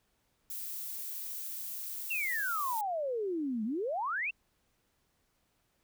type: noise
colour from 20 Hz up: violet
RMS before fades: -40 dBFS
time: 0.5-2.81 s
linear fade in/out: 2 ms
type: exponential two-way sweep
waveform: sine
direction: down then up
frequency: 2794 to 207.7 to 2794 Hz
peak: -31 dBFS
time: 2.1-4.31 s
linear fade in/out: 10 ms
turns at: 3.64 s
effects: pink hiss -75 dBFS RMS until 5.83 s